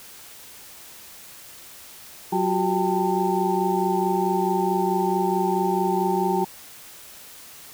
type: tone cluster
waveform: sine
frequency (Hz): 185.7 / 357.2 / 381.8 / 792 / 899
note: F#3 / F4 / G4 / G5 / A5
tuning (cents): +7 / +39 / -46 / +18 / +37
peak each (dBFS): -26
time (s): 2.32-6.45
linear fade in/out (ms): 10
effects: white hiss -44 dBFS RMS until 7.73 s